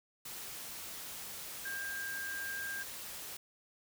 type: tone in noise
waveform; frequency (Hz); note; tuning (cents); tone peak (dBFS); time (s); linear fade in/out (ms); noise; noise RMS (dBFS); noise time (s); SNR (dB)
sine; 1600; G6; +35; -38; 1.65-2.83; 5; white; -45; 0.25-3.37; +4
effects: none